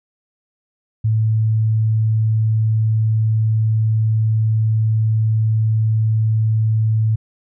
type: tone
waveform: sine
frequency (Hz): 110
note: A2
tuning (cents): 0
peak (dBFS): -13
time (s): 1.04-7.16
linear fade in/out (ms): 10
effects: none